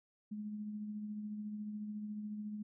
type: tone with tremolo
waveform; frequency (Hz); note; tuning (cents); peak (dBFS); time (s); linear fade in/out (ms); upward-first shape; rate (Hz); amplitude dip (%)
sine; 210.5; G#3; +24; -38; 0.31-2.63; 10; triangle; 14; 40
effects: none